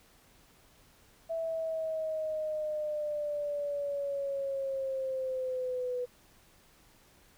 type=linear sweep; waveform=sine; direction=down; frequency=659.3 to 492.9 Hz; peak=-31 dBFS; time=1.29-6.06 s; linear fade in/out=20 ms; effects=pink hiss -62 dBFS RMS until 7.37 s